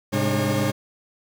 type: tone cluster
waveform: 40% pulse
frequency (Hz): 106 / 132 / 203.3 / 300.2 / 541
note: G#2 / C3 / G#3 / D4 / C#5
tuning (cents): +36 / +16 / -37 / +38 / -42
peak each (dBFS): -26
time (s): 0.12-0.72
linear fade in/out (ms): 20
effects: 9-bit